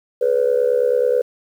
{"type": "tone with amplitude modulation", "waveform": "sine", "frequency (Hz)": 493.9, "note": "B4", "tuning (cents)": 0, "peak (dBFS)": -9, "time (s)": [0.21, 1.22], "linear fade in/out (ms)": 10, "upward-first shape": "sine", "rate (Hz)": 69.3, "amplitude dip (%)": 90, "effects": ["tanh soft clip ceiling -7 dBFS", "8-bit"]}